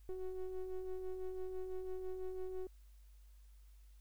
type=ring-modulated tone; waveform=triangle; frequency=185 Hz; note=F#3; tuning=in tune; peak=-34 dBFS; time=0.09-2.67 s; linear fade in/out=2 ms; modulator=188 Hz; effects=added 50 Hz sine -57 dBFS peak until 4 s + white hiss -75 dBFS RMS until 4 s